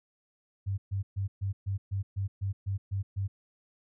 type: tone bursts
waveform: sine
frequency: 98 Hz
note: G2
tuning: in tune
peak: -28 dBFS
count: 11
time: 0.66-3.28 s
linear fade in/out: 20 ms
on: 120 ms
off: 130 ms
effects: none